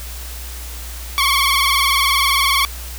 15% pulse tone with vibrato, 1105 Hz, C#6, 6 cents flat, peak -7 dBFS, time 1.18-2.65 s, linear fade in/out 0 ms, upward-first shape sine, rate 20 Hz, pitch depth 78 cents each way, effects added 60 Hz sine -29 dBFS peak until 2.98 s + white hiss -34 dBFS RMS until 2.98 s

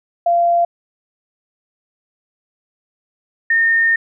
sine tone pair in turn, 689 / 1827.2 Hz, F5 / A#6, -24 / -35 cents, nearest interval octave + perfect fourth, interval 1689 cents, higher second, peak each -11 dBFS, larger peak neither, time 0.26-0.65 / 3.5-3.96 s, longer second, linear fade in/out 5 ms, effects none

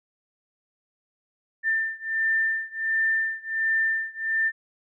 sine beating tone pair, 1789 / 1790.4 Hz, A6 / A6, +28 / +30 cents, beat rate 1.4 Hz, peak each -25 / -26 dBFS, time 1.63-4.52 s, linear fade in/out 50 ms, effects none

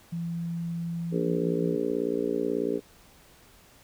sine tone, 168.9 Hz, E3, 42 cents sharp, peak -29 dBFS, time 0.12-1.76 s, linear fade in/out 10 ms
harmonic tone, 58.27 Hz, A#1, in tune, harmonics 3 / 4 / 5 / 6 / 7 / 8 / 9, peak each -40 / -35 / -31 / -39 / -29 / -32 / -38 dBFS, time 1.11-2.81 s, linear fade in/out 50 ms
effects pink hiss -56 dBFS RMS until 3.83 s

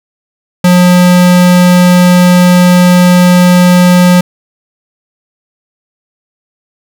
square tone, 179 Hz, F3, 43 cents sharp, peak -3 dBFS, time 0.64-4.21 s, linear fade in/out 5 ms, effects none

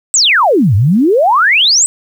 sine exponential two-way sweep, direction down then up, 8300 to 92.5 to 8300 Hz, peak -6 dBFS, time 0.14-1.86 s, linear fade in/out 0 ms, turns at 0.75 s, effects 7-bit

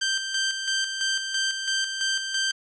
15% pulse tone with tremolo, 1567 Hz, G6, 1 cent flat, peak -16 dBFS, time 0.01-2.52 s, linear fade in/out 10 ms, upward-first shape square, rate 3 Hz, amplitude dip 50%, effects resampled to 22050 Hz

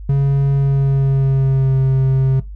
triangle tone with pitch glide, 138.59 to 132.79 Hz, C#3 to C3, 0 to +26 cents, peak -9 dBFS, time 0.09-2.4 s, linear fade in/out 5 ms, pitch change -74 cents, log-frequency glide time 0.55-1.81 s, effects noise-tail reverb RT60 0.2 s tail -18 dB re dry + added 50 Hz sine -28 dBFS peak until 2.55 s

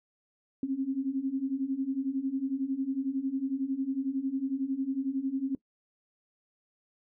sine beating tone pair, 261.6 / 272.6 Hz, C4 / C#4, 0 / -29 cents, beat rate 11 Hz, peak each -33 / -30 dBFS, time 0.63-5.55 s, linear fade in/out 2 ms, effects noise-tail reverb RT60 0.1 s tail -20 dB re dry

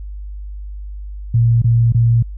sine tone bursts, 116.54 Hz, A#2, in tune, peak -9 dBFS, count 3, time 1.34-2.226 s, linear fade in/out 5 ms, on 280 ms, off 23 ms, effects added 50 Hz sine -26 dBFS peak until 2.37 s

